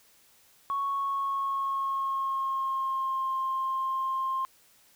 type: tone with pitch glide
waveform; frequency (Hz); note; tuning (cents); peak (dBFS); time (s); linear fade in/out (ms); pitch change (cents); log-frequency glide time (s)
sine; 1108.7 to 1058; C#6 to C6; 0 to +19; -26; 0.7-4.45; 0; -81; 0.82-3.35
effects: tanh soft clip ceiling -22 dBFS + white hiss -61 dBFS RMS until 4.95 s